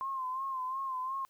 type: tone with vibrato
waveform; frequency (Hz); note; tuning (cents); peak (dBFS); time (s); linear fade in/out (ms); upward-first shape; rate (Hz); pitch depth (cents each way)
sine; 1050; C6; +6; -33; 0.01-1.25; 0; sine; 2.8; 58
effects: white hiss -71 dBFS RMS until 1.29 s